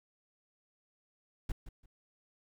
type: noise with echo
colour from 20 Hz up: brown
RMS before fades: -33 dBFS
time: 1.49-1.52 s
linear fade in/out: 5 ms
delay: 170 ms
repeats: 2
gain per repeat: -13 dB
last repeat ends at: 1.86 s
effects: none